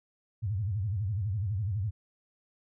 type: tone with vibrato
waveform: sine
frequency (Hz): 101.1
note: G#2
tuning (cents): -46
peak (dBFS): -28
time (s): 0.42-1.91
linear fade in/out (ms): 20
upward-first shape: sine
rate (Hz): 12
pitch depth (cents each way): 210
effects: none